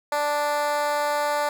10% pulse tone with high-pass filter, 293.7 Hz, D4, in tune, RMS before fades -24 dBFS, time 0.12-1.49 s, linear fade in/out 2 ms, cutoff 690 Hz, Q 4.4, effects none

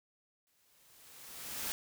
white noise with exponential growth, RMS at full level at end -36 dBFS, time 0.47-1.72 s, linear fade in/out 0 ms, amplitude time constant 270 ms, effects none

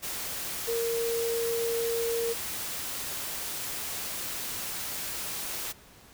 sine tone in noise, 463.3 Hz, A#4, 11 cents flat, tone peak -27 dBFS, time 0.67-2.34 s, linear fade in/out 20 ms, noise white, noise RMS -35 dBFS, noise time 0.02-5.73 s, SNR +5 dB, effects pink hiss -54 dBFS RMS until 6.13 s

